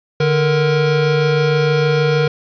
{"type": "tone pair together", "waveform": "square", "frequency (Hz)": [148.19, 471], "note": ["D3", "A#4"], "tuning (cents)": [16, 18], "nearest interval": "octave + minor sixth", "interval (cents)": 2002, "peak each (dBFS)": -16, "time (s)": [0.2, 2.28], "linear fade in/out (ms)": 5, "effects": ["resampled to 11025 Hz", "7-bit"]}